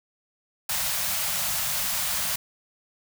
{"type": "band-stop noise", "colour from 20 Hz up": "white", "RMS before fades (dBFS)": -27, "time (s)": [0.69, 2.36], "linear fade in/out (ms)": 5, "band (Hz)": [220, 540], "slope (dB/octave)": 96, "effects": []}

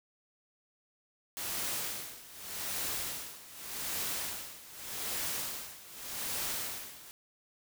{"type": "noise with tremolo", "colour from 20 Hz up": "white", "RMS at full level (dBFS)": -35, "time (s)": [1.37, 7.11], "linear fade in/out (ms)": 0, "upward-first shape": "sine", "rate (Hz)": 0.84, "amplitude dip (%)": 85, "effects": []}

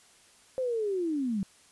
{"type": "linear sweep", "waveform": "sine", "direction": "down", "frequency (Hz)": [528, 185], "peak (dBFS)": -27, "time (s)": [0.58, 1.43], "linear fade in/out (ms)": 0, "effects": ["white hiss -59 dBFS RMS until 1.71 s", "resampled to 24000 Hz"]}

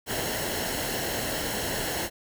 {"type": "noise with comb filter", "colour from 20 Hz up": "pink", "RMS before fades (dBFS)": -30, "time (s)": [0.06, 2.1], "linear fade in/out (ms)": 50, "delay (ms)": 0.83, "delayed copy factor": -0.6, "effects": []}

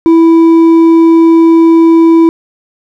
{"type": "tone with hard clipping", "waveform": "sine", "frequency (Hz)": 329.6, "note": "E4", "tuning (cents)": 0, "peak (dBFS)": -3, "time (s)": [0.06, 2.29], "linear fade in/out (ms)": 0, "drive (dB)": 4, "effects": []}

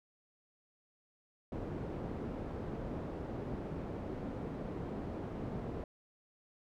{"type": "low-pass noise", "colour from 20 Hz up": "white", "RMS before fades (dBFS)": -41, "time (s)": [1.52, 5.84], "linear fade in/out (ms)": 2, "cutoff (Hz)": 390, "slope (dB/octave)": 12, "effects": []}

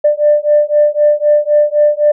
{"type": "beating tone pair", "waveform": "sine", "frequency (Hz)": [592, 595.9], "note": ["D5", "D5"], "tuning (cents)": [14, 25], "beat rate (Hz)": 3.9, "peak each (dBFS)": -10, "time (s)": [0.04, 2.12], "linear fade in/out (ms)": 10, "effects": ["tanh soft clip ceiling 0 dBFS"]}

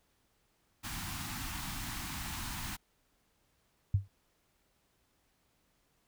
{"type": "band-stop noise", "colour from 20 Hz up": "pink", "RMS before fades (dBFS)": -40, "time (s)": [0.83, 2.77], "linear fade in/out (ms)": 20, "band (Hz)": [310, 760], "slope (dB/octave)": 48}
{"type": "tone with exponential decay", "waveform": "sine", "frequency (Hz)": 98, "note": "G2", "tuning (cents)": 0, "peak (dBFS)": -21, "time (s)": [3.94, 4.08], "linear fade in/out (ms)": 5, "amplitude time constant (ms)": 29}
{"effects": ["pink hiss -74 dBFS RMS until 6.07 s"]}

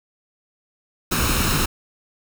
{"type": "noise with comb filter", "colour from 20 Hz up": "pink", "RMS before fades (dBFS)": -20, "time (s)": [1.11, 1.66], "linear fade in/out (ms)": 10, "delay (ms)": 0.75, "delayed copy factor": 0.55, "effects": []}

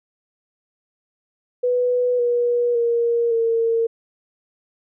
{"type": "tone with pitch steps", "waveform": "sine", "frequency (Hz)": [493.9, 481.5, 469.4, 457.6], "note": ["B4", "B4", "A#4", "A#4"], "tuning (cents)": [0, -44, 12, -32], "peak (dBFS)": -16, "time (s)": [1.63, 3.87], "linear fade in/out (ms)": 10, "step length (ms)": 560, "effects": []}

